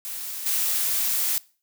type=noise with level steps; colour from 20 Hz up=blue; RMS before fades=-33 / -24 dBFS; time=0.05-1.38 s; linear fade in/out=0 ms; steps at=0.46 s; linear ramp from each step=2 ms; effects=noise-tail reverb RT60 0.4 s tail -22 dB re dry